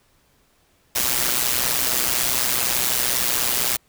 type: noise with amplitude modulation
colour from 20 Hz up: white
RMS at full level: -18 dBFS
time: 0.95-3.77 s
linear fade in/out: 10 ms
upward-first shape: sine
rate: 124 Hz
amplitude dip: 75%
effects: pink hiss -61 dBFS RMS until 3.88 s